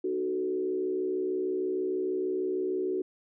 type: tone with frequency modulation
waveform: sine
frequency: 372.1 Hz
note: F#4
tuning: 10 cents sharp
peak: -27 dBFS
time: 0.04-3.02 s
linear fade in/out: 5 ms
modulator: 66.4 Hz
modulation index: 0.8
effects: none